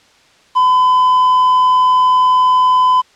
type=tone with quantisation; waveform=triangle; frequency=1011 Hz; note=B5; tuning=40 cents sharp; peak=-6 dBFS; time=0.55-3.02 s; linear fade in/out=20 ms; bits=6; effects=white hiss -49 dBFS RMS until 3.15 s + low-pass 5000 Hz 12 dB/octave

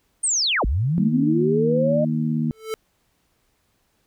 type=linear two-way sweep; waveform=sine; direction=down then up; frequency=9010 to 43.65 to 620 Hz; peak=-18 dBFS; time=0.23-2.05 s; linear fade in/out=10 ms; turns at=0.65 s
type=harmonic tone; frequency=77.78 Hz; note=D#2; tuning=in tune; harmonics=2 / 3 / 4; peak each=-23 / -22 / -33 dBFS; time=0.98-2.51 s; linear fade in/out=0 ms
type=tone with exponential growth; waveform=square; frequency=440 Hz; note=A4; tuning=in tune; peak=-22 dBFS; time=2.5-2.74 s; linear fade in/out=0 ms; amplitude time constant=51 ms
effects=pink hiss -67 dBFS RMS until 4.06 s

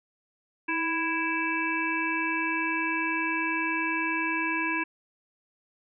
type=harmonic tone with a mistuned harmonic; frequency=330 Hz; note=E4; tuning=2 cents sharp; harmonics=1 / 3 / 5 / 7 / 8; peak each=-32 / -32 / -32 / -32 / -32 dBFS; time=0.68-4.84 s; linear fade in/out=10 ms; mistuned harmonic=1; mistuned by=-39 cents; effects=none

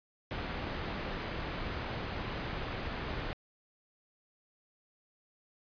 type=low-pass noise; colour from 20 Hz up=pink; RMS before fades=-38 dBFS; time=0.31-3.33 s; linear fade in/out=0 ms; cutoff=3100 Hz; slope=12 dB/octave; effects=resampled to 11025 Hz

